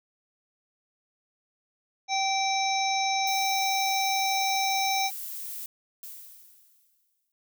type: harmonic tone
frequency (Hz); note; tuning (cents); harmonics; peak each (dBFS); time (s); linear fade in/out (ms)
776; G5; -18; 1 / 3 / 5 / 7 / 8; -26 / -31 / -33 / -34 / -35; 2.08-5.11; 50
type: noise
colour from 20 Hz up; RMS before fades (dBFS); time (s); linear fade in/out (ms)
violet; -37; 3.27-5.66; 2
type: noise with exponential decay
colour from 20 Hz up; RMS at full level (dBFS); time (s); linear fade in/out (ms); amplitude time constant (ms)
violet; -40; 6.03-7.32; 1; 280
effects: none